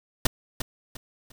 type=noise with echo; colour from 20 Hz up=pink; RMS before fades=-19 dBFS; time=0.25-0.27 s; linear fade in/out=5 ms; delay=350 ms; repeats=3; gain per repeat=-10 dB; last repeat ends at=1.32 s; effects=none